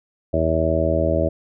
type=harmonic tone; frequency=80.6 Hz; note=E2; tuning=38 cents flat; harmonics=1 / 2 / 3 / 4 / 5 / 6 / 7 / 8; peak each=-23 / -27 / -29 / -25 / -28 / -31 / -22 / -23 dBFS; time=0.33-1.29 s; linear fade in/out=10 ms; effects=none